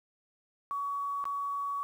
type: tone with dropouts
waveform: sine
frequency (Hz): 1128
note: C#6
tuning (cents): +30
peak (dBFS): -31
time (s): 0.71-1.83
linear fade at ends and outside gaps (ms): 0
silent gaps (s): 1.241-1.254
effects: 10-bit